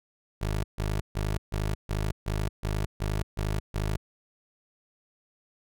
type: tone bursts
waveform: 20% pulse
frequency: 51.8 Hz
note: G#1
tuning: 4 cents flat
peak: -22 dBFS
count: 10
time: 0.41-3.97 s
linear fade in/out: 10 ms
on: 230 ms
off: 140 ms
effects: none